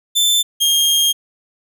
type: tone pair in turn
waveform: sawtooth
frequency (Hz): 3539 / 3227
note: A7 / G7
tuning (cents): +9 / +50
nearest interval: major second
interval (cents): 159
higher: first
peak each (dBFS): -9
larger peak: neither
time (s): 0.15-0.43 / 0.6-1.13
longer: second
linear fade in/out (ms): 20
effects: none